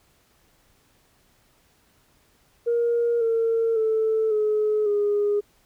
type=tone with pitch steps; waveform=sine; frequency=471 / 455.5 / 440.5 / 426 / 411.9 Hz; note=A#4 / A#4 / A4 / G#4 / G#4; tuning=+18 / -40 / +2 / +44 / -14 cents; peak=-18 dBFS; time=2.66-5.41 s; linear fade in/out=20 ms; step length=550 ms; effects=tanh soft clip ceiling -15 dBFS + pink hiss -62 dBFS RMS until 5.65 s